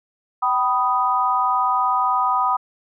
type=chord; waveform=sine; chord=G augmented; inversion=none; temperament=equal with one note detuned; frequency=767.4 / 987.8 / 1244.5 Hz; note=G5 / B5 / D#6; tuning=-37 / 0 / 0 cents; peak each=-23 / -20 / -20 dBFS; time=0.42-2.57 s; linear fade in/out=10 ms; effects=none